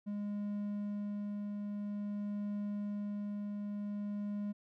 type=tone with tremolo; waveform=triangle; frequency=205.5 Hz; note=G#3; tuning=18 cents flat; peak=-33 dBFS; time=0.06-4.53 s; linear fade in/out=20 ms; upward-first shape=triangle; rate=0.5 Hz; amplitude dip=25%; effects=none